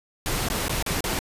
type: noise with dropouts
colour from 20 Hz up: pink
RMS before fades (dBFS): -26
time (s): 0.26-1.19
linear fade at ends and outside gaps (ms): 0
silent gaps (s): 0.486-0.501 / 0.682-0.695 / 0.825-0.863 / 1.006-1.041
effects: resampled to 32000 Hz